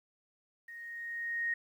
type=tone with level ramp; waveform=sine; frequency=1864.7 Hz; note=A#6; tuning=in tune; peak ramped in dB=-45 to -29 dBFS; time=0.68-1.54 s; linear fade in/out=5 ms; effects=11-bit